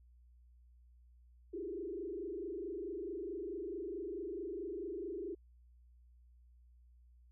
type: tone with frequency modulation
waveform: sine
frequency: 370 Hz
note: F#4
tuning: in tune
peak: -39 dBFS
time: 1.53-5.35 s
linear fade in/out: 10 ms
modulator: 24.6 Hz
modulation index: 2
effects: added 60 Hz sine -60 dBFS peak until 7.31 s